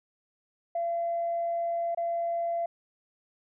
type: tone with dropouts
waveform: sine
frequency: 681 Hz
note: F5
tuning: 44 cents flat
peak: -26 dBFS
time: 0.75-2.66 s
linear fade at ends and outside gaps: 5 ms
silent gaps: 1.948-1.973 s
effects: tanh soft clip ceiling -22 dBFS